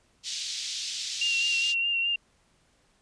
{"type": "band-pass noise", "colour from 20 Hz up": "pink", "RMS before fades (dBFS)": -34, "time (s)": [0.23, 1.75], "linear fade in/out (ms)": 50, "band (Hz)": [3300, 6400], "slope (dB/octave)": 24}
{"type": "tone with vibrato", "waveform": "sine", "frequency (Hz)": 2769, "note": "F7", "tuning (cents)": -15, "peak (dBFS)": -24, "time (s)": [1.21, 2.16], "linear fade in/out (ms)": 5, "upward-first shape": "sine", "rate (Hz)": 4.8, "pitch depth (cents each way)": 28}
{"effects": ["pink hiss -66 dBFS RMS until 3.01 s", "resampled to 22050 Hz"]}